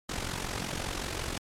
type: noise with amplitude modulation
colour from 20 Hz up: pink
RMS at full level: -31 dBFS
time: 0.09-1.38 s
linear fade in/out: 5 ms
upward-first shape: sine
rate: 45.4 Hz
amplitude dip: 70%
effects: low-pass 9000 Hz 12 dB/octave + MP3 96 kbps